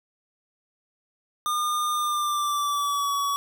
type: tone with pitch glide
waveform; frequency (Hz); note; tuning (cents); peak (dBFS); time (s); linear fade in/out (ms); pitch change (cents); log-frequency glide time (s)
square; 1212 to 1130.8; D#6 to C#6; -46 to +34; -24; 1.46-3.36; 0; -120; 1.93-3.13
effects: none